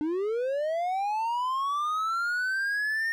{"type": "linear sweep", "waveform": "triangle", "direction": "up", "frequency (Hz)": [293.7, 1838], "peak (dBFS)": -24, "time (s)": [0.01, 3.12], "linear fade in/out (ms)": 0, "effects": []}